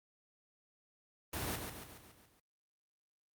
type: noise with echo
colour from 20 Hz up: pink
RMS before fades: -38 dBFS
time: 1.33-1.56 s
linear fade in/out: 5 ms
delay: 140 ms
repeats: 6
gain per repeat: -5 dB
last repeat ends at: 2.4 s
effects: high-pass 60 Hz 12 dB/octave + Opus 32 kbps

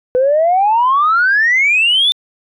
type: exponential sweep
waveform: sine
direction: up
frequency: 493.9 to 3604 Hz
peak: -8 dBFS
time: 0.15-2.12 s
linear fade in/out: 0 ms
effects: tanh soft clip ceiling -5 dBFS

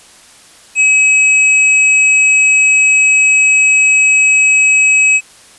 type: tone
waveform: square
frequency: 2550 Hz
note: D#7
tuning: 42 cents sharp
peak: -7 dBFS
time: 0.75-5.21 s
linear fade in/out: 50 ms
effects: white hiss -41 dBFS RMS until 5.58 s + resampled to 24000 Hz

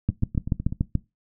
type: two click trains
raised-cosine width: 5 ms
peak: -9 / -17 dBFS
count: 7 / 6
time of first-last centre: 0.09-0.953 / 0.1-0.725 s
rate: 6.95 / 8 Hz
effects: noise-tail reverb RT60 0.2 s tail -19 dB re dry

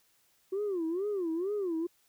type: tone with vibrato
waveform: sine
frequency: 367 Hz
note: F#4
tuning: 14 cents flat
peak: -28 dBFS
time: 0.52-1.87 s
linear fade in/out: 10 ms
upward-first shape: sine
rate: 2.2 Hz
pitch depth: 230 cents each way
effects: tanh soft clip ceiling -27 dBFS + white hiss -69 dBFS RMS until 2.08 s

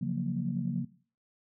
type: chord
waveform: sine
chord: Gb major seventh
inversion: second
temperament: equal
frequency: 138.59 / 174.61 / 185 / 233.1 Hz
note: Db3 / F3 / Gb3 / Bb3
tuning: 0 / 0 / 0 / 0 cents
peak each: -34 dBFS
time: 0.01-0.85 s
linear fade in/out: 10 ms
effects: noise-tail reverb RT60 0.4 s tail -17 dB re dry + tanh soft clip ceiling -18 dBFS

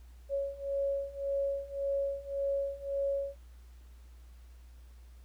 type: beating tone pair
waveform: sine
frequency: 554.4 / 556.2 Hz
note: C#5 / C#5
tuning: 0 / +6 cents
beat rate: 1.8 Hz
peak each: -35 / -33 dBFS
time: 0.29-3.36 s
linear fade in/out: 50 ms
effects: added 60 Hz sine -50 dBFS peak until 5.24 s + pink hiss -67 dBFS RMS until 5.24 s

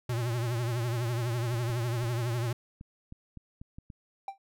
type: tone with vibrato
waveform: square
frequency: 119.1 Hz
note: A#2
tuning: 38 cents sharp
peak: -29 dBFS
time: 0.09-2.53 s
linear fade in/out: 5 ms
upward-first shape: triangle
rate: 12 Hz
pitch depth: 110 cents each way
type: clicks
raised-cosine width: 5 ms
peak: -32 dBFS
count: 9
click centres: 1.542 / 1.7 / 2.041 / 2.811 / 3.124 / 3.373 / 3.615 / 3.785 / 3.902 s
type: tone with exponential decay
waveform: triangle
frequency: 784 Hz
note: G5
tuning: in tune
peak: -28 dBFS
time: 4.28-4.38 s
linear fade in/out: 2 ms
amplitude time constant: 21 ms
effects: none

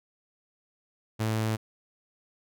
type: tone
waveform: sawtooth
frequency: 110 Hz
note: A2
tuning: in tune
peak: -22 dBFS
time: 1.19-1.57 s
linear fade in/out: 20 ms
effects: none

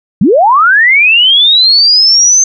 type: linear sweep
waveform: sine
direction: up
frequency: 151.8 to 6300 Hz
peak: -3 dBFS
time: 0.21-2.44 s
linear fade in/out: 5 ms
effects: none

